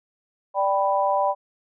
sine chord, G major, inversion second, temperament equal, 587.3 / 784 / 987.8 Hz, D5 / G5 / B5, 0 / 0 / 0 cents, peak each -23 dBFS, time 0.54-1.35 s, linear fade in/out 50 ms, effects none

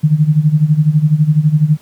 sine tone with tremolo, 152.3 Hz, D#3, 37 cents flat, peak -4 dBFS, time 0.03-1.77 s, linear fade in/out 10 ms, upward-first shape sine, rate 12 Hz, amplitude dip 80%, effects pink hiss -47 dBFS RMS until 1.81 s + high-pass 100 Hz 12 dB/octave

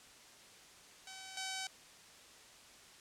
5% pulse tone pair in turn, 762 / 762 Hz, G5 / G5, -49 / -49 cents, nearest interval unison, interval 0 cents, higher neither, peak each -36 / -27 dBFS, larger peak second, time 1.07-1.37 / 1.37-1.67 s, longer neither, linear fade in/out 2 ms, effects white hiss -58 dBFS RMS until 3 s + low-pass 8000 Hz 12 dB/octave

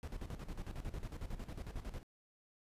brown noise with tremolo, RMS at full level -42 dBFS, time 0.03-2.03 s, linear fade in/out 0 ms, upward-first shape square, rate 11 Hz, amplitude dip 70%, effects resampled to 32000 Hz

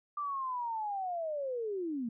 sine linear sweep, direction down, 1188 to 220 Hz, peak -33 dBFS, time 0.17-2.09 s, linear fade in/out 5 ms, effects none

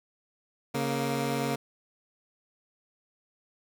15% pulse tone pair together, 138.58 / 234.3 Hz, C#3 / A#3, 0 / +9 cents, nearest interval major sixth, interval 909 cents, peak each -24 dBFS, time 0.74-1.56 s, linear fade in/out 10 ms, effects none

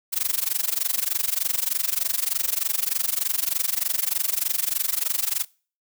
blue noise with amplitude modulation, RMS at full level -21 dBFS, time 0.12-5.45 s, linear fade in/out 20 ms, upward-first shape sine, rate 23.3 Hz, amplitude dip 95%, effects noise-tail reverb RT60 0.4 s tail -24 dB re dry

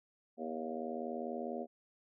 harmonic tone with a mistuned harmonic, 80.1 Hz, E2, 49 cents flat, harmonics 3 / 4 / 5 / 6 / 7 / 8 / 9, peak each -42 / -49 / -44 / -47 / -44 / -50 / -45 dBFS, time 0.37-1.67 s, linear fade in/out 50 ms, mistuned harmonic 9, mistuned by -38 cents, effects none

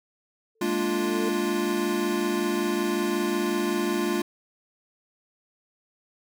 sine tone with exponential growth, 445.7 Hz, A4, 22 cents sharp, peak -28 dBFS, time 0.55-1.29 s, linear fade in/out 5 ms, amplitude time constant 160 ms
square chord, Bb dominant seventh, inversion third, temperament equal, 207.7 / 233.1 / 293.7 / 349.2 Hz, Ab3 / Bb3 / D4 / F4, 0 / 0 / 0 / 0 cents, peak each -31 / -33 / -32 / -27 dBFS, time 0.61-4.22 s, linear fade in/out 5 ms
effects none

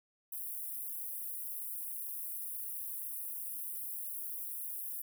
white high-pass noise, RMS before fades -41 dBFS, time 0.32-5.02 s, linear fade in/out 5 ms, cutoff 10000 Hz, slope 48 dB/octave, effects none

